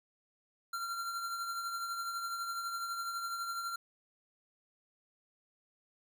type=tone with tremolo; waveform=square; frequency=1374 Hz; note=F6; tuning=29 cents flat; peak=-35 dBFS; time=0.73-3.76 s; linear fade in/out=5 ms; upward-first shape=triangle; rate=12 Hz; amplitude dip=45%; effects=none